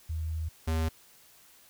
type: tone pair in turn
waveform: sine / square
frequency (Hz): 79.9 / 80.35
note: D#2 / E2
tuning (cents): +47 / -44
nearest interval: unison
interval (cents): 9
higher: second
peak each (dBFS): -30 / -27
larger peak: second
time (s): 0.09-0.49 / 0.67-0.89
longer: first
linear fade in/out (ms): 10
effects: white hiss -58 dBFS RMS until 1.69 s